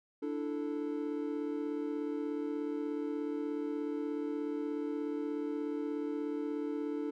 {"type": "chord", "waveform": "triangle", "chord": "D suspended second", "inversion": "none", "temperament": "just", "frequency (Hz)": [293.7, 330.4, 440.5], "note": ["D4", "E4", "A4"], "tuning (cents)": [0, 4, 2], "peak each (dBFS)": [-34, -39, -37], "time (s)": [0.22, 7.11], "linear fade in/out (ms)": 10, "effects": []}